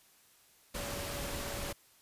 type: tone in noise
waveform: sine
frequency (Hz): 569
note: C#5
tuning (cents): +45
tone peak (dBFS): -45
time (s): 0.74-1.73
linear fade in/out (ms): 10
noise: pink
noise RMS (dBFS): -39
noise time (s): 0.74-1.73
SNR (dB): -9
effects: white hiss -64 dBFS RMS until 2.01 s + resampled to 32000 Hz